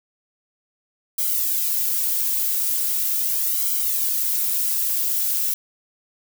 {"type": "noise with flanger", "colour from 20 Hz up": "violet", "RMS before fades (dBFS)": -22, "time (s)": [1.18, 5.54], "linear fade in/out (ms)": 5, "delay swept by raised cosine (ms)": [1.1, 3.4], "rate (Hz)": 0.4, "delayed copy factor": -0.9, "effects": []}